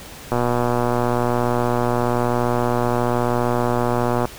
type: click train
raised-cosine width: 1 ms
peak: -6 dBFS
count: 477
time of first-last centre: 0.32-4.254 s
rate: 121 Hz
effects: pink hiss -38 dBFS RMS until 4.38 s